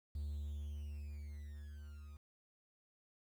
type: tone with level ramp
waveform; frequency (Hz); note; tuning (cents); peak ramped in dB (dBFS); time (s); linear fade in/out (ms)
triangle; 73.42; D2; 0; -36 to -48; 0.15-2.17; 5
effects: tanh soft clip ceiling -32 dBFS + 11-bit